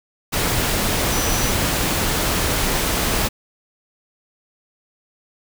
sine tone in noise, 5920 Hz, F#8, in tune, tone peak -27 dBFS, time 1.11-1.52 s, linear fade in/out 20 ms, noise pink, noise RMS -20 dBFS, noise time 0.32-3.29 s, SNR -10 dB, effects none

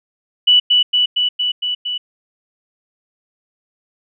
sine tone with echo, 2960 Hz, F#7, in tune, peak -7 dBFS, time 0.47-0.6 s, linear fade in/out 10 ms, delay 230 ms, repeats 6, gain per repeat -2 dB, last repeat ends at 1.98 s, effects none

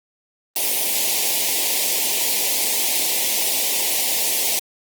white band-stop noise, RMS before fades -20 dBFS, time 0.56-4.59 s, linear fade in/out 2 ms, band 930 to 2000 Hz, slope 48 dB/octave, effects high-pass 300 Hz 12 dB/octave + Opus 24 kbps

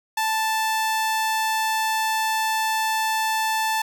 sawtooth tone, 880 Hz, A5, in tune, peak -17 dBFS, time 0.17-3.82 s, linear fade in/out 5 ms, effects none

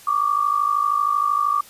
sine tone pair together, 1141 / 1193.9 Hz, C#6 / D6, +50 / +28 cents, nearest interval minor second, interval 78 cents, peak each -20 dBFS, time 0.07-1.61 s, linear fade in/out 5 ms, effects white hiss -46 dBFS RMS until 1.69 s + resampled to 32000 Hz

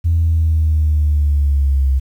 sine linear sweep, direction down, 84 to 66.1 Hz, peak -10 dBFS, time 0.04-2 s, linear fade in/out 20 ms, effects tanh soft clip ceiling -7 dBFS + 8-bit

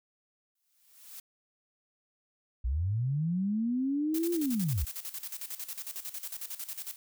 blue noise with exponential growth, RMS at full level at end -43 dBFS, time 0.55-1.2 s, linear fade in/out 5 ms, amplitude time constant 140 ms
sine linear two-way sweep, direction up then down, 55 to 349.9 to 55 Hz, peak -27 dBFS, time 2.64-4.85 s, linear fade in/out 10 ms, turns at 4.33 s
blue noise with tremolo, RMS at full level -38 dBFS, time 4.14-6.96 s, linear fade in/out 5 ms, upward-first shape square, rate 11 Hz, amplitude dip 75%
effects none

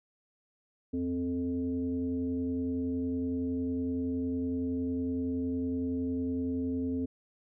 sine tone with frequency modulation, 261.6 Hz, C4, in tune, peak -29 dBFS, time 0.93-7.06 s, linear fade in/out 10 ms, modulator 178 Hz, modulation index 0.65, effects none

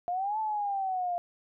sine exponential two-way sweep, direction up then down, 693 to 881 to 693 Hz, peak -28 dBFS, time 0.08-1.18 s, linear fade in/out 0 ms, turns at 0.39 s, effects none

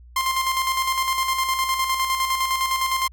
sawtooth tone with tremolo, 1052 Hz, C6, 9 cents sharp, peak -15 dBFS, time 0.16-3.08 s, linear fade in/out 5 ms, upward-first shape square, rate 9.8 Hz, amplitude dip 45%, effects added 60 Hz sine -43 dBFS peak until 3.12 s

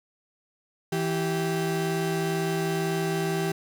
35% pulse tone pair together, 163.85 / 389.7 Hz, E3 / G4, -10 / -10 cents, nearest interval octave + minor third, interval 1500 cents, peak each -26 dBFS, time 0.92-3.52 s, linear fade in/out 5 ms, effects none

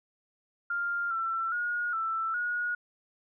sine tone with pitch steps, 1399 / 1343 / 1438 / 1329 / 1447 Hz, F6 / E6 / F#6 / E6 / F#6, +3 / +32 / -50 / +14 / -39 cents, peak -28 dBFS, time 0.7-2.75 s, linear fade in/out 5 ms, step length 410 ms, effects none

